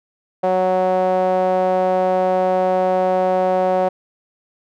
sawtooth tone with band-pass filter, 185 Hz, F#3, in tune, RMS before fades -17 dBFS, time 0.43-3.89 s, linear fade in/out 10 ms, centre 640 Hz, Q 5.4, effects none

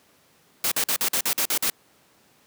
white noise bursts, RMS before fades -23 dBFS, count 9, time 0.64-1.7 s, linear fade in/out 2 ms, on 76 ms, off 47 ms, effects pink hiss -59 dBFS RMS until 2.46 s + high-pass 150 Hz 12 dB/octave

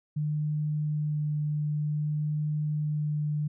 sine tone with vibrato, 150.4 Hz, D3, 42 cents sharp, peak -26 dBFS, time 0.16-3.48 s, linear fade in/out 10 ms, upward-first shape sine, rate 0.53 Hz, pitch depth 8 cents each way, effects none

